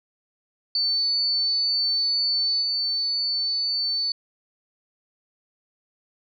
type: tone with level steps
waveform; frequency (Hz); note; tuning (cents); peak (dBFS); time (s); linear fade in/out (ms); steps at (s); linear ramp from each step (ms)
sine; 4501; C#8; +26; -20 / -22; 0.75-4.12; 2; 2.61; 20
effects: none